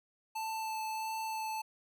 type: tone with vibrato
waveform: square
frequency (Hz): 880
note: A5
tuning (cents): 0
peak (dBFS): -36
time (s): 0.35-1.62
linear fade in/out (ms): 10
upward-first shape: sine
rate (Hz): 1.5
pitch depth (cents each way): 10
effects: none